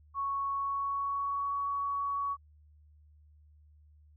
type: tone with pitch glide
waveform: sine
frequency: 1108.7 to 1123.5 Hz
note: C#6 to C#6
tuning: 0 to +23 cents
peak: -30 dBFS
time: 0.14-2.37 s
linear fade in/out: 50 ms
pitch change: +23 cents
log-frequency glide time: 0.52-1.56 s
effects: added 75 Hz sine -57 dBFS peak until 4.16 s